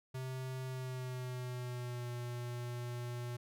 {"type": "tone with pitch glide", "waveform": "square", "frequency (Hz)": [130, 121.29], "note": ["C3", "B2"], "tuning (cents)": [-11, -31], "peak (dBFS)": -40, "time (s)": [0.14, 3.37], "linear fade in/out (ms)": 10, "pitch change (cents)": -120, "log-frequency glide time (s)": [0.66, 2.1], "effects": []}